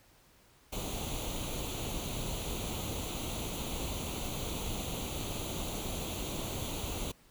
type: noise with comb filter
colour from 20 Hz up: pink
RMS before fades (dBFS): -37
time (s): 0.72-7.12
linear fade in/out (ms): 10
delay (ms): 0.29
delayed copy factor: +0.75
effects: pink hiss -63 dBFS RMS until 7.3 s